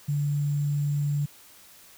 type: tone with sample-and-hold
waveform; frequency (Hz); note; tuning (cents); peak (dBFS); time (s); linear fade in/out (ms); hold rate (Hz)
sine; 145; D3; -22; -23; 0.08-1.26; 10; 7350
effects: white hiss -52 dBFS RMS until 1.97 s